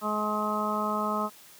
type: harmonic tone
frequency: 211.7 Hz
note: G#3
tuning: 33 cents sharp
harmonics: 1 / 2 / 3 / 4 / 5 / 6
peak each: -32 / -37 / -34 / -36 / -32 / -31 dBFS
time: 0.01-1.3 s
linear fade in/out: 50 ms
effects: white hiss -52 dBFS RMS until 1.59 s + high-pass 80 Hz 12 dB/octave